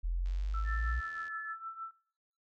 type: exponential sweep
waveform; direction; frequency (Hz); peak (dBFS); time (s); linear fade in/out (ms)
sine; up; 41.37 to 61.1; -30; 0.03-1.01; 20
type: click train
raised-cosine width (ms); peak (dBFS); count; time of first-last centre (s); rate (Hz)
0.2; -39; 82; 0.26-1.28; 79.4
type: tone with tremolo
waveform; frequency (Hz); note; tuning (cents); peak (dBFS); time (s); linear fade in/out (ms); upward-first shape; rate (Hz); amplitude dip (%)
sine; 1331; E6; +16; -37; 0.54-1.91; 2; triangle; 6.4; 85
type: tone with pitch glide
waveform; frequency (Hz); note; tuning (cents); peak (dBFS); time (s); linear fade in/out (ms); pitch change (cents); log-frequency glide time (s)
sine; 1772 to 1730.5; A6 to A6; +12 to -29; -39; 0.64-1.56; 50; -41; 0.78-1.27
effects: noise-tail reverb RT60 0.8 s tail -25 dB re dry